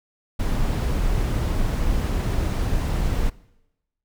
brown noise, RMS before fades -22 dBFS, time 0.39-3.3 s, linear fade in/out 10 ms, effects noise-tail reverb RT60 0.9 s tail -21 dB re dry

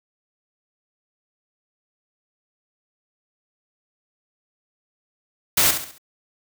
white noise with echo, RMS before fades -17 dBFS, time 5.57-5.71 s, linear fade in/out 5 ms, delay 68 ms, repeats 4, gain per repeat -8 dB, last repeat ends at 5.982 s, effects none

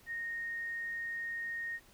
sine tone, 1856 Hz, A#6, 8 cents flat, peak -36 dBFS, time 0.06-1.8 s, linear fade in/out 50 ms, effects pink hiss -62 dBFS RMS until 1.93 s

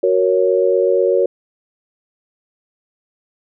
sine chord, F# major, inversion none, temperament equal, 370 / 466.2 / 554.4 Hz, F#4 / A#4 / C#5, 0 / 0 / 0 cents, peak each -16 dBFS, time 0.03-1.26 s, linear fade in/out 5 ms, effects none

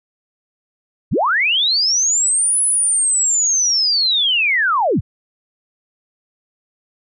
sine linear two-way sweep, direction up then down, 45.23 to 10300 to 45.23 Hz, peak -13 dBFS, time 1.11-5.01 s, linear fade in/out 20 ms, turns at 2.62 s, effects none

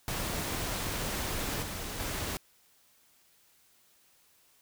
pink noise with level steps, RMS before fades -34 / -38 / -35 dBFS, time 0.08-2.37 s, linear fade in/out 0 ms, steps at 1.62 / 1.99 s, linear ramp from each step 10 ms, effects white hiss -65 dBFS RMS until 4.61 s

